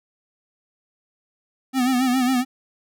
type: tone with vibrato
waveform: square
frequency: 254.6 Hz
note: C4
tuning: 47 cents flat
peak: -18 dBFS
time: 1.73-2.45 s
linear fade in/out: 50 ms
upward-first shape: sine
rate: 7.3 Hz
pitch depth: 73 cents each way
effects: none